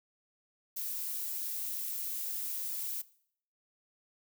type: noise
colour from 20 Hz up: violet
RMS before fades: -37 dBFS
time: 0.76-3.02 s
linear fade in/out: 10 ms
effects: noise-tail reverb RT60 0.6 s tail -19 dB re dry